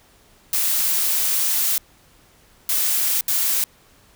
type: noise bursts at uneven times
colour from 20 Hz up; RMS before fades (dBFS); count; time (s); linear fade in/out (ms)
blue; -20; 3; 0.53-1.78 / 2.69-3.21 / 3.28-3.64; 2
effects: pink hiss -54 dBFS RMS until 4.15 s